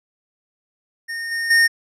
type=tone with level steps; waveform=square; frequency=1837 Hz; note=A#6; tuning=26 cents flat; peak=-26 / -22 / -12 dBFS; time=1.08-1.68 s; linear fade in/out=20 ms; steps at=1.31 / 1.5 s; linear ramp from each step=10 ms; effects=low-pass 10000 Hz 12 dB/octave